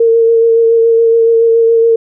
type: tone with vibrato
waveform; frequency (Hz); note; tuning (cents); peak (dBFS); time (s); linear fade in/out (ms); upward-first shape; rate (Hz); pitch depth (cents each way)
sine; 457.9; A#4; -31; -5; 0-1.96; 5; sine; 7.1; 17
effects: none